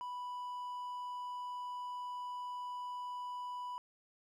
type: tone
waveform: triangle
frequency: 987.8 Hz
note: B5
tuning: in tune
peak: -38 dBFS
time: 0.01-3.78 s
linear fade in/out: 0 ms
effects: none